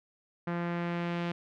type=tone with low-pass filter sweep; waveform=sawtooth; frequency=172.3 Hz; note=F3; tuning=23 cents flat; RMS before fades=-33 dBFS; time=0.47-1.32 s; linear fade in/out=5 ms; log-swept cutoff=1700 to 3000 Hz; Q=1.4; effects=none